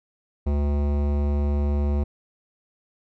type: tone with hard clipping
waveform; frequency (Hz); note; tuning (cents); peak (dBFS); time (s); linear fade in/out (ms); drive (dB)
sine; 72.2; D2; -29; -22; 0.46-2.04; 10; 17
effects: none